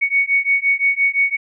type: beating tone pair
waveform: sine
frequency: 2225 / 2230.8 Hz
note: C#7 / C#7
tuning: +6 / +10 cents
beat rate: 5.8 Hz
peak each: -17 dBFS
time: 0.01-1.37 s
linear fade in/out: 20 ms
effects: none